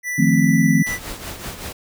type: tone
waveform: square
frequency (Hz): 1975.5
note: B6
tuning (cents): 0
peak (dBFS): -23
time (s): 0.03-0.99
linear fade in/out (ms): 50
type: chord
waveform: sine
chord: F dominant seventh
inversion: third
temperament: equal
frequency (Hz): 155.56 / 174.61 / 220 / 261.6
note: Eb3 / F3 / A3 / C4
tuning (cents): 0 / 0 / 0 / 0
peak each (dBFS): -18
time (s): 0.18-0.83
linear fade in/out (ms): 10
type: noise with tremolo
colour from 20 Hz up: pink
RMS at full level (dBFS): -29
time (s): 0.86-1.73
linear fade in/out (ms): 10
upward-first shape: triangle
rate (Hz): 5.3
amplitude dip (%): 65
effects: none